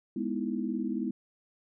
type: chord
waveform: sine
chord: E major seventh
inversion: first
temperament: equal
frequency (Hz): 207.7 / 246.9 / 311.1 / 329.6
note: G#3 / B3 / D#4 / E4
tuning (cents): 0 / 0 / 0 / 0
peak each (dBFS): -34 / -33 / -38 / -36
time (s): 0.16-1.11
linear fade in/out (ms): 5
effects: none